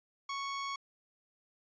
sawtooth tone, 1108.7 Hz, C#6, in tune, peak -32 dBFS, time 0.29-0.76 s, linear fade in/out 5 ms, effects resampled to 16000 Hz

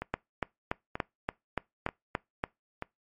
two click trains, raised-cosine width 0.5 ms, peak -13 / -19 dBFS, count 9 / 4, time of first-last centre 0.14-2.439 / 0.02-2.824 s, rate 3.48 / 1.07 Hz, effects noise-tail reverb RT60 0.2 s tail -24 dB re dry + MP3 48 kbps

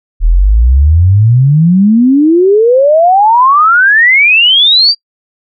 sine exponential sweep, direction up, 38 to 4804 Hz, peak -3 dBFS, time 0.2-4.95 s, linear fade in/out 50 ms, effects noise-tail reverb RT60 0.1 s tail -26 dB re dry

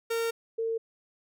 45% pulse / sine tone pair in turn, 459.3 / 453.2 Hz, A#4 / A#4, -26 / -49 cents, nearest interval unison, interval 23 cents, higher first, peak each -27 dBFS, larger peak neither, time 0.1-0.31 / 0.58-0.78 s, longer first, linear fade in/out 10 ms, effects none

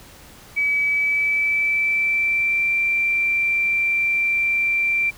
sine tone with pitch glide, 2286 to 2354 Hz, D7 to D7, -47 to +3 cents, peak -17 dBFS, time 0.56-5.11 s, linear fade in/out 20 ms, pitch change +50 cents, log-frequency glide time 0.82-2.72 s, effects pink hiss -45 dBFS RMS until 5.17 s

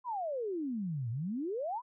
sine exponential two-way sweep, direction down then up, 1042 to 110 to 1042 Hz, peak -33 dBFS, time 0.04-1.82 s, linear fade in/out 50 ms, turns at 1.1 s, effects none

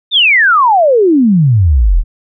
sine exponential sweep, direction down, 3729 to 34.39 Hz, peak -5 dBFS, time 0.11-2.04 s, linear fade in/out 50 ms, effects none

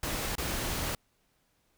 pink noise with dropouts, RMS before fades -33 dBFS, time 0.03-0.95 s, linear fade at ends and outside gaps 2 ms, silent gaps 0.354-0.381 s, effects pink hiss -72 dBFS RMS until 1.77 s

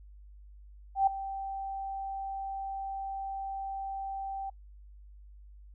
sine tone with ADSR envelope, 780 Hz, G5, 9 cents flat, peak -19 dBFS, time 0.95-4.5 s, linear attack 120 ms, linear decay 6 ms, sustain -15 dB, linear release 7 ms, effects noise-tail reverb RT60 0.1 s tail -24 dB re dry + added 50 Hz sine -49 dBFS peak until 5.74 s

